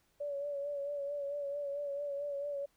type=tone with vibrato; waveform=sine; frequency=570 Hz; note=C#5; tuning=48 cents sharp; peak=-35 dBFS; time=0.2-2.66 s; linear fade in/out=10 ms; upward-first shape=sine; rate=4.5 Hz; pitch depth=38 cents each way; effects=pink hiss -73 dBFS RMS until 2.76 s